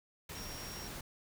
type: tone in noise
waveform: sine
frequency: 5588 Hz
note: F8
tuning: in tune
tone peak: -48 dBFS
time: 0.35-0.88 s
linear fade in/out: 5 ms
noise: pink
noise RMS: -45 dBFS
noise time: 0.29-1.01 s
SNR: -6 dB
effects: none